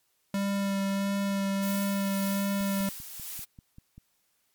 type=tone with vibrato; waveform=square; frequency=197.5 Hz; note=G3; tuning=13 cents sharp; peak=-27 dBFS; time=0.34-2.89 s; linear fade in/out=2 ms; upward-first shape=sine; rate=1.5 Hz; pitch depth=12 cents each way
type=noise with tremolo; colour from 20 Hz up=blue; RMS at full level=-38 dBFS; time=1.62-3.45 s; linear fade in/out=10 ms; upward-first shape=sine; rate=1.9 Hz; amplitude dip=40%
type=click train; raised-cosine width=5 ms; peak=-35 dBFS; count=8; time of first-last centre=2.61-3.98 s; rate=5.11 Hz
effects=white hiss -72 dBFS RMS until 4.54 s + MP3 96 kbps